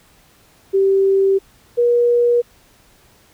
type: tone pair in turn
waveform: sine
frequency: 388.9 / 479.3 Hz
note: G4 / A#4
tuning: -14 / +48 cents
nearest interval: major third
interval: 362 cents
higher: second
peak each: -11 dBFS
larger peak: neither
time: 0.73-1.39 / 1.77-2.42 s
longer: first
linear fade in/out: 20 ms
effects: pink hiss -52 dBFS RMS until 3.33 s